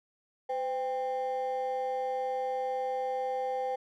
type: ring-modulated tone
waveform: triangle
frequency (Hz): 652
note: E5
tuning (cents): -19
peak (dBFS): -24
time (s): 0.49-3.76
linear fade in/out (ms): 10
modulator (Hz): 141
effects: tanh soft clip ceiling -22 dBFS